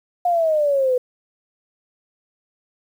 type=exponential sweep; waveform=sine; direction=down; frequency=718 to 493.9 Hz; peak=-15 dBFS; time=0.25-0.98 s; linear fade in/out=5 ms; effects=8-bit